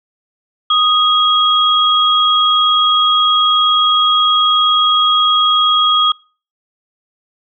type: tone pair together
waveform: sine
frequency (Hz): 1245 / 3294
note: D#6 / G#7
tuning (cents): +1 / -15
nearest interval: octave + perfect fourth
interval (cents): 1684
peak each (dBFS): -12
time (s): 0.7-6.12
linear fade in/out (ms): 5
effects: noise-tail reverb RT60 0.4 s tail -26 dB re dry